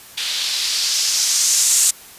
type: noise with low-pass filter sweep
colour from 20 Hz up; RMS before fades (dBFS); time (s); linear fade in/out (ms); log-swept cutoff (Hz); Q
violet; -18; 0.17-1.91; 10; 3500 to 7900; 2.1
effects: white hiss -41 dBFS RMS until 2.18 s + resampled to 32000 Hz